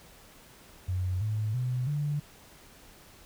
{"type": "tone with pitch steps", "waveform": "sine", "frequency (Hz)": [91.9, 107.41, 125.54, 146.73], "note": ["F#2", "A2", "B2", "D3"], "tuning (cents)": [-11, -41, 29, -1], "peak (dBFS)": -27, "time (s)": [0.88, 2.2], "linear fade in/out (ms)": 10, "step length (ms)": 330, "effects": ["pink hiss -54 dBFS RMS until 3.25 s"]}